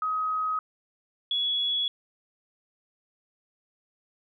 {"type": "tone pair in turn", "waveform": "sine", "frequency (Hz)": [1264, 3374], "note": ["D#6", "G#7"], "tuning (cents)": [27, 27], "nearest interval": "octave + perfect fourth", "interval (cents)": 1700, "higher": "second", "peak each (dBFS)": [-25, -24], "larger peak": "second", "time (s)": [[0.02, 0.59], [1.31, 1.88]], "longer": "neither", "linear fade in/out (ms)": 2, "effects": []}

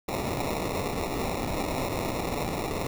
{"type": "noise with sample-and-hold", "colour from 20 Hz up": "violet", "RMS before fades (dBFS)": -30, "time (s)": [0.08, 2.87], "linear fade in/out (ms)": 5, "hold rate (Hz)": 1575, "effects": []}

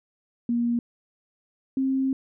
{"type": "tone pair in turn", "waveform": "sine", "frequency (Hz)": [237.1, 266.1], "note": ["A#3", "C4"], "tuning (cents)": [30, 29], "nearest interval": "major second", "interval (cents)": 199, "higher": "second", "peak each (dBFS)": -21, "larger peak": "neither", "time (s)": [[0.49, 0.79], [1.77, 2.13]], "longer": "second", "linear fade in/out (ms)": 2, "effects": []}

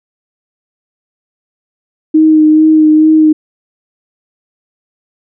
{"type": "tone with vibrato", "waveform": "sine", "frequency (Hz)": 311.1, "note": "D#4", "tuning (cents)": 0, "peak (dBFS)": -3, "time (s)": [2.14, 3.33], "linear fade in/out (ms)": 10, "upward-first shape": "sine", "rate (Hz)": 2.3, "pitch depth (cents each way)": 19, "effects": []}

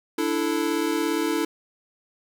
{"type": "chord", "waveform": "square", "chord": "D suspended second", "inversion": "none", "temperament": "equal with one note detuned", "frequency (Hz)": [293.7, 331, 440], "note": ["D4", "E4", "A4"], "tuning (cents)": [0, 7, 0], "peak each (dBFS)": [-28, -26, -29], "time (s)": [0.18, 1.45], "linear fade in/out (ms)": 5, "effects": []}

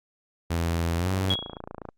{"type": "tone with pitch glide", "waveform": "sawtooth", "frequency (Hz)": [84, 94.83], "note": ["E2", "F#2"], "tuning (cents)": [33, 43], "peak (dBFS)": -20, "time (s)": [0.5, 1.35], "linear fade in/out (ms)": 10, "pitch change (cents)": 210, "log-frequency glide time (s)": [0.97, 1.11]}
{"type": "click train", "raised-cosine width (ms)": 1, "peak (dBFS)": -22, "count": 24, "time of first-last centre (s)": [1.07, 1.889], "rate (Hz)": 28.1}
{"type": "tone with exponential decay", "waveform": "sine", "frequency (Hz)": 3322, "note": "G#7", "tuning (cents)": 0, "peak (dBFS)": -20, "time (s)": [1.3, 1.6], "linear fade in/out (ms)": 5, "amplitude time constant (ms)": 64}
{"effects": ["Opus 48 kbps"]}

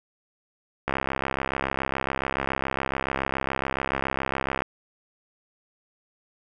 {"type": "click train", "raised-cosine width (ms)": 0.5, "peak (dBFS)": -10, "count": 252, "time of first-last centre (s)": [0.88, 4.621], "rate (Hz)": 67.1, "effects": []}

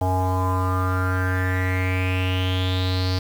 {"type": "tone with low-pass filter sweep", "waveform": "square", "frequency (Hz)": 92.5, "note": "F#2", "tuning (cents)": 0, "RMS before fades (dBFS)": -22, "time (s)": [0.01, 3.19], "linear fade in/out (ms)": 5, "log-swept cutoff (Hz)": [780, 4700], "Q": 6.8, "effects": ["7-bit"]}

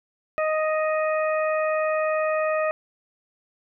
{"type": "harmonic tone", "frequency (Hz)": 623, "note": "D#5", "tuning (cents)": 2, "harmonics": [1, 2, 3, 4], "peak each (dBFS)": [-22, -28, -32, -34], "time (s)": [0.38, 2.71], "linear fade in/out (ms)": 0, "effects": []}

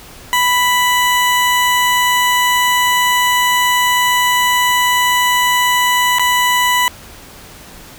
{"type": "tone with dropouts", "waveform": "20% pulse", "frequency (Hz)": 989, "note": "B5", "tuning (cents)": 2, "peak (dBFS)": -6, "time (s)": [0.33, 6.88], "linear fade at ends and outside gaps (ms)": 0, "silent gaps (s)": [6.185, 6.195], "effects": ["pink hiss -37 dBFS RMS until 7.98 s"]}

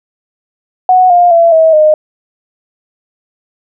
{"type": "tone with pitch steps", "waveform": "sine", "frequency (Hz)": [738, 705.1, 673.6, 643.6, 614.9], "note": ["F#5", "F5", "E5", "E5", "D#5"], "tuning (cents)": [-5, 16, 37, -42, -21], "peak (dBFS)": -3, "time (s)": [0.89, 1.94], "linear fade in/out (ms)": 2, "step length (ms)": 210, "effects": []}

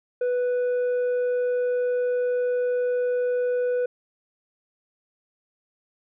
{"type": "tone with tanh clipping", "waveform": "sine", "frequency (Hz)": 493.9, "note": "B4", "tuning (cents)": 0, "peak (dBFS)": -22, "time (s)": [0.21, 3.86], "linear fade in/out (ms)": 5, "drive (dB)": 4, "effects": []}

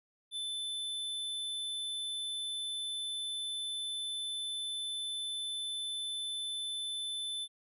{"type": "tone", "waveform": "square", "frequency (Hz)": 3520, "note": "A7", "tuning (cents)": 0, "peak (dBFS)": -36, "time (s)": [0.31, 7.48], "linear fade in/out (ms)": 50, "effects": ["resampled to 32000 Hz"]}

